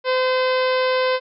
harmonic tone, 513 Hz, C5, 34 cents flat, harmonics 1 / 2 / 3 / 4 / 5 / 6 / 7 / 8 / 9 / 10, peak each -18 / -24 / -28 / -30 / -32 / -34 / -35 / -36 / -37 / -38 dBFS, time 0.04-1.2 s, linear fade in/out 50 ms, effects none

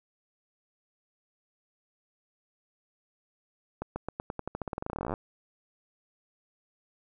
accelerating click train, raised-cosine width 1 ms, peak -19 dBFS, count 28, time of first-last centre 3.82-5.139 s, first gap 140 ms, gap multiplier 0.9, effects none

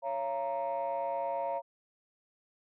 sine chord, Bb minor, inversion first, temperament equal with one note detuned, 554.4 / 683.3 / 932.3 Hz, Db5 / F5 / Bb5, 0 / -38 / 0 cents, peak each -34 dBFS, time 0.02-1.62 s, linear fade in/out 50 ms, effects tanh soft clip ceiling -26 dBFS

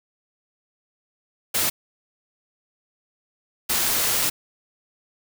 white noise bursts at uneven times, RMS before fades -22 dBFS, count 2, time 1.54-1.7 / 3.69-4.3 s, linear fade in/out 10 ms, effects none

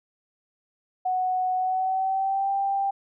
sine tone with pitch glide, 740 to 788.5 Hz, F#5 to G5, 0 to +10 cents, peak -22 dBFS, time 1.05-2.91 s, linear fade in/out 10 ms, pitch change +110 cents, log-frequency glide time 1.56-2.52 s, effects none

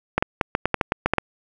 clicks, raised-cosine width 0.5 ms, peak -3 dBFS, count 11, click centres 0.18 / 0.225 / 0.412 / 0.551 / 0.656 / 0.743 / 0.812 / 0.921 / 1.06 / 1.136 / 1.183 s, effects none

